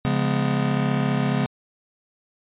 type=chord; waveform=square; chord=C# dominant seventh; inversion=none; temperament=just; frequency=138.59 / 173.24 / 207.9 / 249.5 Hz; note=C#3 / E#3 / G#3 / B3; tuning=0 / -14 / +2 / +18 cents; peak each=-24 / -29 / -27 / -27 dBFS; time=0.05-1.46 s; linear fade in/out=0 ms; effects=resampled to 8000 Hz